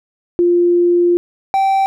sine / triangle tone pair in turn, 349.2 / 777.2 Hz, F4 / G5, 0 / -15 cents, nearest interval octave + major second, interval 1385 cents, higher second, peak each -9 dBFS, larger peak neither, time 0.39-1.17 / 1.54-1.86 s, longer first, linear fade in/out 0 ms, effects none

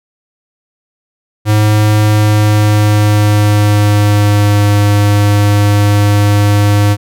square tone with pitch glide, 106.2 to 102.82 Hz, G#2 to G#2, +39 to -17 cents, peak -7 dBFS, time 1.45-6.97 s, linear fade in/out 50 ms, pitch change -56 cents, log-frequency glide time 2.03-4.69 s, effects none

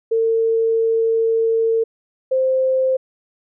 sine tone pair in turn, 452.2 / 522.4 Hz, A4 / C5, +47 / -3 cents, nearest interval major second, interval 250 cents, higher second, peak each -14 dBFS, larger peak neither, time 0.11-1.84 / 2.31-2.97 s, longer first, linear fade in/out 10 ms, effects none

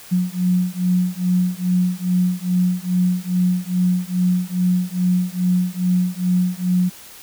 sine beating tone pair, 179.7 / 182.1 Hz, F3 / F#3, +50 / -27 cents, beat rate 2.4 Hz, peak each -19 dBFS, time 0.11-6.9 s, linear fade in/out 20 ms, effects white hiss -41 dBFS RMS until 7.22 s

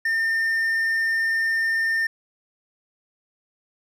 triangle tone, 1809 Hz, A6, 48 cents sharp, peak -18 dBFS, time 0.05-2.07 s, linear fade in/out 5 ms, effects none

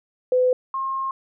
sine tone pair in turn, 505 / 1070.1 Hz, B4 / C6, +39 / +39 cents, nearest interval octave + minor second, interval 1300 cents, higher second, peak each -15 / -23 dBFS, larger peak first, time 0.32-0.53 / 0.74-1.11 s, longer second, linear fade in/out 2 ms, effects none

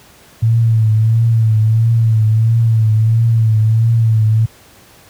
sine tone with vibrato, 112 Hz, A2, 31 cents sharp, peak -8 dBFS, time 0.42-4.46 s, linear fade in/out 10 ms, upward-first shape triangle, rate 1.5 Hz, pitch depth 60 cents each way, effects pink hiss -44 dBFS RMS until 5.09 s + high-pass 60 Hz 12 dB/octave

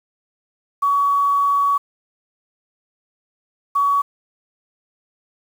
sine tone bursts at uneven times, 1129 Hz, C#6, 31 cents sharp, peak -14 dBFS, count 2, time 0.82-1.78 / 3.75-4.02 s, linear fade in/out 10 ms, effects 7-bit

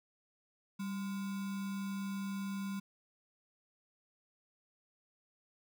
sine tone with sample-and-hold, 196 Hz, G3, in tune, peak -36 dBFS, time 0.79-2.8 s, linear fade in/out 10 ms, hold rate 1225 Hz, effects none

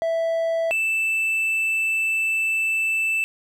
triangle tone pair in turn, 659.3 / 2645 Hz, E5 / E7, 0 / +5 cents, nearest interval 2 octaves, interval 2405 cents, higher second, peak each -18 dBFS, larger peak neither, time 0.02-0.71 / 0.71-3.24 s, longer second, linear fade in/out 0 ms, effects none

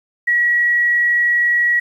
sine tone with frequency modulation, 1919 Hz, A#6, 50 cents sharp, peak -12 dBFS, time 0.27-1.8 s, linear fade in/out 10 ms, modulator 31.9 Hz, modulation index 0.31, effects 8-bit

